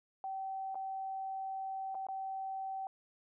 sine tone with dropouts, 770 Hz, G5, 31 cents flat, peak -37 dBFS, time 0.24-2.87 s, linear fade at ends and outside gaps 1 ms, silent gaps 0.746-0.754 / 1.946-1.951 / 2.068-2.086 s, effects none

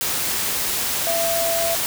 sine tone in noise, 670 Hz, E5, 28 cents sharp, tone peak -21 dBFS, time 1.07-1.75 s, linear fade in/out 0 ms, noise white, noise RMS -23 dBFS, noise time 0.01-1.86 s, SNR -1 dB, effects none

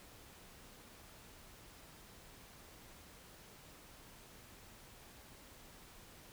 silence, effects pink hiss -58 dBFS RMS until 6.32 s

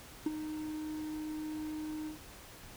triangle tone with ADSR envelope, 308.4 Hz, D#4, 15 cents flat, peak -24 dBFS, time 0.26-2.19 s, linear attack 4 ms, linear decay 24 ms, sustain -11 dB, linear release 130 ms, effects pink hiss -52 dBFS RMS until 2.76 s

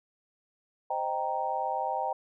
sine chord, C minor seventh, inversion none, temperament equal, 523.3 / 622.3 / 784 / 932.3 Hz, C5 / Eb5 / G5 / Bb5, 0 / 0 / 0 / 0 cents, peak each -37 / -36 / -31 / -33 dBFS, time 0.9-2.13 s, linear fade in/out 5 ms, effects none

